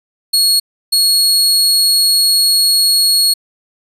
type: tone bursts at uneven times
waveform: sawtooth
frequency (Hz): 4326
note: C#8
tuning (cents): -43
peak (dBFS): -6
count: 2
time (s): 0.33-0.6 / 0.92-3.34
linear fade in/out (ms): 10
effects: resampled to 32000 Hz